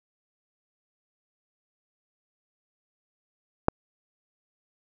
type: click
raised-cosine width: 1 ms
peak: -4 dBFS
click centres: 3.684 s
effects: none